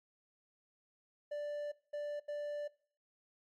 triangle tone bursts at uneven times, 587.3 Hz, D5, in tune, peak -35 dBFS, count 3, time 1.31-1.72 / 1.93-2.2 / 2.28-2.68 s, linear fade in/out 10 ms, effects noise-tail reverb RT60 0.5 s tail -21 dB re dry + MP3 64 kbps

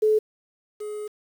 sine / triangle tone pair in turn, 430.7 / 421.1 Hz, A4 / G#4, -37 / +24 cents, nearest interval unison, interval 39 cents, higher first, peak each -16 / -28 dBFS, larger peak first, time 0.02-0.19 / 0.8-1.08 s, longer second, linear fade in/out 10 ms, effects 8-bit

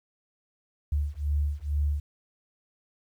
sine beating tone pair, 72 / 74.2 Hz, D2 / D2, -34 / +18 cents, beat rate 2.2 Hz, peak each -28 dBFS, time 0.92-2 s, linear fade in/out 5 ms, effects 10-bit

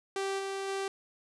sawtooth tone with level steps, 390 Hz, G4, 9 cents flat, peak -27 / -30 / -28 dBFS, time 0.16-0.88 s, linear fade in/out 2 ms, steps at 0.38 / 0.67 s, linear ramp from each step 20 ms, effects resampled to 22050 Hz + 10-bit

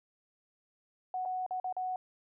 sine tone with dropouts, 740 Hz, F#5, in tune, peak -32 dBFS, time 1.14-1.96 s, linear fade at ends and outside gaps 2 ms, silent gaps 1.252-1.257 / 1.464-1.508 / 1.6-1.643 / 1.726-1.766 s, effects none

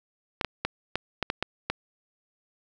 clicks, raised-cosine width 0.3 ms, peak -10 dBFS, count 8, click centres 0.412 / 0.447 / 0.65 / 0.956 / 1.227 / 1.301 / 1.426 / 1.7 s, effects none

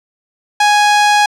sawtooth tone, 830.6 Hz, G#5, in tune, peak -4 dBFS, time 0.6-1.26 s, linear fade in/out 5 ms, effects low-pass 7000 Hz 12 dB/octave

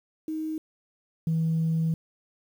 sine tone pair in turn, 314.2 / 162.17 Hz, D#4 / E3, +17 / -28 cents, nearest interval major seventh, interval 1145 cents, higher first, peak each -28 / -21 dBFS, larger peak second, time 0.28-0.58 / 1.27-1.94 s, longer second, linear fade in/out 2 ms, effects tanh soft clip ceiling -19 dBFS + 9-bit

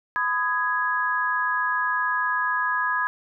sine chord, G# minor, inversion first, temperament equal with one note detuned, 1005.6 / 1244.5 / 1661.2 Hz, B5 / D#6 / G#6, +31 / 0 / 0 cents, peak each -26 / -28 / -24 dBFS, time 0.16-3.07 s, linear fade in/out 0 ms, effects none

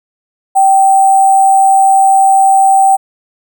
sine tone with sample-and-hold, 776 Hz, G5, 18 cents flat, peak -4 dBFS, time 0.55-2.97 s, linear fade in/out 20 ms, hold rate 8820 Hz, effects none

